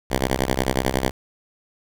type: ring-modulated tone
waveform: 5% pulse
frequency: 65.41 Hz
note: C2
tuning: in tune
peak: -6 dBFS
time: 0.1-1.11 s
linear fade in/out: 5 ms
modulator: 59.9 Hz
effects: none